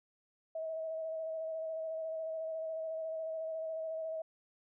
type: tone with vibrato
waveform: sine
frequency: 642 Hz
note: E5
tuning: 46 cents flat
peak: -36 dBFS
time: 0.55-4.22 s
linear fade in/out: 5 ms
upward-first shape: square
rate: 14 Hz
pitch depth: 17 cents each way
effects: none